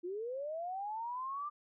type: linear sweep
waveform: sine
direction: up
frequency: 337.8 to 1198 Hz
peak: -37 dBFS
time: 0.03-1.5 s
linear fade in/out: 20 ms
effects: none